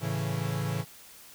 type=chord; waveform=45% pulse; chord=A major; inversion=none; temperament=equal; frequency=110 / 138.59 / 164.81 Hz; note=A2 / C#3 / E3; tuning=0 / 0 / 0 cents; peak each=-33 / -33 / -33 dBFS; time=0-0.85 s; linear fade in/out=50 ms; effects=white hiss -51 dBFS RMS until 1.34 s